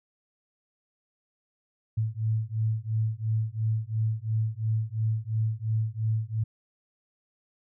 sine beating tone pair, 108.9 / 111.8 Hz, A2 / A2, -17 / +28 cents, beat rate 2.9 Hz, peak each -28 dBFS, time 1.97-6.44 s, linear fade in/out 10 ms, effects none

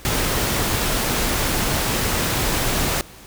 pink noise, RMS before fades -21 dBFS, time 0.05-3.01 s, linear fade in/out 0 ms, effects pink hiss -43 dBFS RMS until 3.26 s

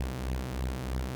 sawtooth beating tone pair, 61.74 / 64.84 Hz, B1 / C2, 0 / -15 cents, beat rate 3.1 Hz, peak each -32 / -29 dBFS, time 0-1.15 s, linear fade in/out 0 ms, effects none

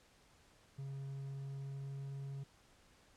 triangle tone with pitch glide, 137 to 137.87 Hz, C#3 to C#3, -20 to -9 cents, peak -40 dBFS, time 0.78-2.44 s, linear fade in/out 10 ms, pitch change +11 cents, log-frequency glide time 1.04-2.1 s, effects pink hiss -67 dBFS RMS until 3.16 s + low-pass 9000 Hz 12 dB/octave

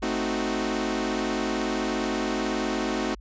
sawtooth chord, A diminished seventh, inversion none, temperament equal, 220 / 261.6 / 311.1 / 370 Hz, A3 / C4 / Eb4 / Gb4, 0 / 0 / 0 / 0 cents, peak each -27 dBFS, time 0.02-3.15 s, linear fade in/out 10 ms, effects added 50 Hz sine -42 dBFS peak until 3.2 s + resampled to 16000 Hz

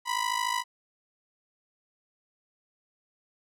sawtooth ring-modulated tone, 987.8 Hz, B5, in tune, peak -20 dBFS, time 0.05-0.64 s, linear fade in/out 50 ms, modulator 26.8 Hz, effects low-pass 11000 Hz 12 dB/octave

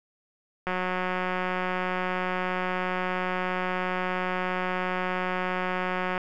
click train, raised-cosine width 0.5 ms, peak -14 dBFS, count 1009, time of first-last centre 0.67-6.178 s, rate 183 Hz, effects none

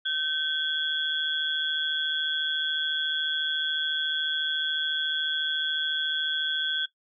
sine tone cluster, 1539 / 3256 / 3410 Hz, G6 / G#7 / G#7, -32 / -35 / +45 cents, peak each -30 dBFS, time 0.05-6.86 s, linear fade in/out 10 ms, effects noise-tail reverb RT60 0.1 s tail -18 dB re dry

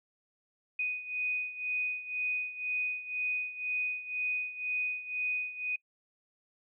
sine beating tone pair, 2489 / 2491 Hz, D#7 / D#7, 0 / +1 cents, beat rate 2 Hz, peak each -33 / -37 dBFS, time 0.79-5.76 s, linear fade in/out 5 ms, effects noise-tail reverb RT60 0.1 s tail -24 dB re dry

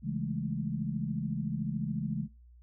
sine chord, A major seventh, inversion first, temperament just, 137.5 / 165 / 206.2 / 220 Hz, C#3 / E3 / G#3 / A3, -14 / +2 / -12 / 0 cents, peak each -36 / -36 / -36 / -38 dBFS, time 0.02-2.28 s, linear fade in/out 50 ms, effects noise-tail reverb RT60 0.3 s tail -24 dB re dry + added 60 Hz sine -53 dBFS peak until 2.62 s

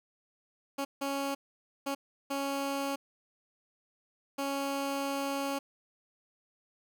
15% pulse tone bursts at uneven times, 277.2 Hz, C#4, in tune, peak -25 dBFS, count 5, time 0.78-0.85 / 1.01-1.35 / 1.86-1.95 / 2.3-2.96 / 4.38-5.59 s, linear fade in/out 10 ms, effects none

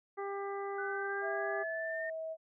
harmonic tone, 397.7 Hz, G4, 25 cents sharp, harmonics 1 / 2 / 3 / 4 / 5, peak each -38 / -42 / -44 / -53 / -50 dBFS, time 0.17-1.64 s, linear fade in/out 20 ms
sine linear sweep, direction up, 1495 to 1835 Hz, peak -38 dBFS, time 0.78-2.1 s, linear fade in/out 5 ms
sine tone with pitch glide, 659.3 to 642.8 Hz, E5 to E5, 0 to -44 cents, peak -37 dBFS, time 1.21-2.37 s, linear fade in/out 50 ms, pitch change -44 cents, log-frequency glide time 1.38-2.19 s
effects none

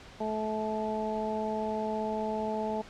harmonic tone, 216.6 Hz, A3, 27 cents flat, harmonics 1 / 2 / 3 / 4, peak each -35 / -35 / -35 / -35 dBFS, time 0.2-2.82 s, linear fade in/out 10 ms, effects pink hiss -50 dBFS RMS until 2.89 s + low-pass 5000 Hz 12 dB/octave

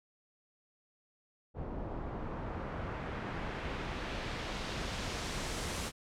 pink noise with low-pass filter sweep, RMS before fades -39 dBFS, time 1.54-5.92 s, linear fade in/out 50 ms, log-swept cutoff 650 to 9800 Hz, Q 0.87, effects none

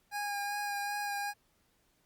25% pulse tone with vibrato, 816 Hz, G#5, 31 cents flat, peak -30 dBFS, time 0.11-1.34 s, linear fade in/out 50 ms, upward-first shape sine, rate 2.6 Hz, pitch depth 16 cents each way, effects pink hiss -72 dBFS RMS until 2.05 s + Opus 48 kbps

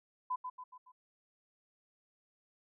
sine tone with echo, 1006 Hz, B5, 32 cents sharp, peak -32 dBFS, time 0.3-0.36 s, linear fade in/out 10 ms, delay 140 ms, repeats 4, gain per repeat -6 dB, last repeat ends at 0.92 s, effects none

